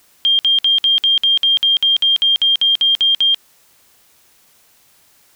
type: tone bursts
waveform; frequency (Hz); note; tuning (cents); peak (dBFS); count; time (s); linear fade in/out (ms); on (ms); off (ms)
sine; 3200; G7; +35; -10; 16; 0.25-3.345; 0; 140; 57
effects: white hiss -53 dBFS RMS until 5.35 s